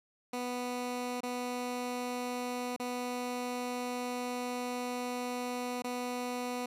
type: tone with dropouts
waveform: 15% pulse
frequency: 246.9 Hz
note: B3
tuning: in tune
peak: -28 dBFS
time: 0.33-6.66 s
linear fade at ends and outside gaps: 5 ms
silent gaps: 1.206-1.232 / 2.764-2.797 / 5.822-5.842 s
effects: resampled to 32000 Hz